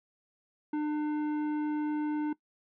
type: tone with tanh clipping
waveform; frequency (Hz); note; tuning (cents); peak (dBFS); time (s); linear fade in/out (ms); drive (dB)
sine; 300.7; D4; +41; -30; 0.73-2.33; 5; 11
effects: noise-tail reverb RT60 0.1 s tail -20 dB re dry